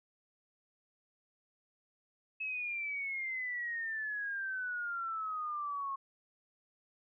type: exponential sweep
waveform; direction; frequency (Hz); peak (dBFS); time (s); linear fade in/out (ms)
sine; down; 2592 to 1083; -35; 2.4-5.96; 10
effects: none